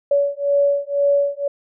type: beating tone pair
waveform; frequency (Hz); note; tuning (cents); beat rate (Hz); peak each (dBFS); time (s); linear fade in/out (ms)
sine; 566 / 568; C#5 / C#5; +36 / +42; 2; -18; 0.11-1.48; 5
effects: none